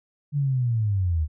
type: linear sweep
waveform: sine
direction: down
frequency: 147.7 to 73.42 Hz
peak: -20 dBFS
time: 0.32-1.28 s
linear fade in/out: 50 ms
effects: none